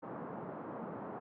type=band-pass noise; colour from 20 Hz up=pink; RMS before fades=-44 dBFS; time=0.02-1.2 s; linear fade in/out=20 ms; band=160 to 1200 Hz; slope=24 dB/octave; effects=none